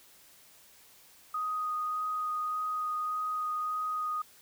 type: tone with vibrato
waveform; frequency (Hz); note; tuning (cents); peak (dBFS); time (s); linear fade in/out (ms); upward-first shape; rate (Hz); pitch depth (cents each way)
sine; 1245; D#6; +1; -30; 1.34-4.22; 5; sine; 1.7; 9
effects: white hiss -58 dBFS RMS until 4.41 s